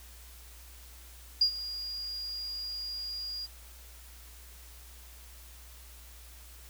sine tone with ADSR envelope, 4838 Hz, D#8, 49 cents flat, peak -19 dBFS, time 1.41-3.47 s, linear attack 6 ms, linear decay 86 ms, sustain -16 dB, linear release 25 ms, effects added 60 Hz sine -50 dBFS peak until 6.69 s + white hiss -54 dBFS RMS until 6.69 s

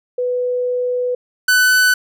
sine / 45% pulse tone pair in turn, 495.7 / 1500.5 Hz, B4 / F#6, +6 / +24 cents, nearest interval octave + perfect fifth, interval 1918 cents, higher second, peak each -16 / -10 dBFS, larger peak second, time 0.18-1.15 / 1.48-1.94 s, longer first, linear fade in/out 5 ms, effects none

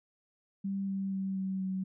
sine tone with pitch steps, 196 / 194.2 / 192.41 / 190.64 / 188.89 Hz, G3 / G3 / G3 / G3 / F#3, 0 / -16 / -32 / -48 / +36 cents, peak -31 dBFS, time 0.64-1.84 s, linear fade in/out 10 ms, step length 240 ms, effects none

